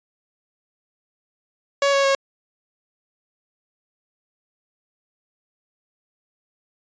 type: tone with pitch steps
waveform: sawtooth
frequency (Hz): 560 / 553.6 / 547.2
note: C#5 / C#5 / C#5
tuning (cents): +18 / -2 / -23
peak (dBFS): -12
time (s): 1.82-2.15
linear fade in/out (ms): 2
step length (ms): 110
effects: resampled to 16000 Hz